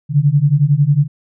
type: beating tone pair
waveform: sine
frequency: 138.59 / 149.59 Hz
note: C#3 / D3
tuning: 0 / +32 cents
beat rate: 11 Hz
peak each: -13 / -12 dBFS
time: 0.09-1.08 s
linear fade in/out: 50 ms
effects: none